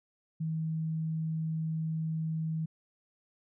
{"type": "tone", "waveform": "sine", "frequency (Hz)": 159.8, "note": "D#3", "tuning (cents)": 47, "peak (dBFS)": -30, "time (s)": [0.4, 2.66], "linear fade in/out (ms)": 10, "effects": []}